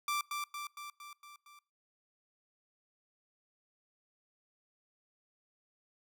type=tone with echo; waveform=sawtooth; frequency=1174.7 Hz; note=D6; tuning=in tune; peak=-28 dBFS; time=0.08-0.21 s; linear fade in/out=2 ms; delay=230 ms; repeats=6; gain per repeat=-4 dB; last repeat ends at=1.59 s; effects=noise-tail reverb RT60 0.4 s tail -24 dB re dry